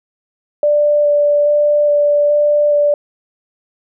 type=tone with vibrato; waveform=sine; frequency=587.3 Hz; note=D5; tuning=in tune; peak=-9 dBFS; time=0.63-2.94 s; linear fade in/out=2 ms; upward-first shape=square; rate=1.2 Hz; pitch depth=8 cents each way; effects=none